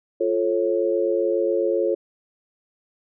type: chord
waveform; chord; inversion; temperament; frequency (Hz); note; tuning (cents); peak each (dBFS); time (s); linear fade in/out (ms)
sine; F augmented; none; just; 349.2 / 436.5 / 545.7; F4 / A4 / C#5; 0 / -14 / -27; -23; 0.2-1.95; 10
effects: none